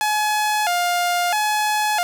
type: tone with vibrato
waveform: sawtooth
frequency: 773 Hz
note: G5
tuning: 24 cents flat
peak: -14 dBFS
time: 0.01-2.03 s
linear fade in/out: 0 ms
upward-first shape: square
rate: 0.76 Hz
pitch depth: 160 cents each way
effects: none